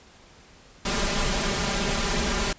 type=noise with comb filter; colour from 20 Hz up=pink; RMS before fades=-25 dBFS; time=0.85-2.53 s; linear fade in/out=5 ms; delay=5 ms; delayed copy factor=+1; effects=pink hiss -52 dBFS RMS until 2.58 s + resampled to 16000 Hz